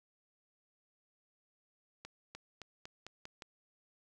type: accelerating click train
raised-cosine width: 0.2 ms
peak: -29 dBFS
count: 7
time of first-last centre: 2.05-3.422 s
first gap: 300 ms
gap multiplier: 0.89
effects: none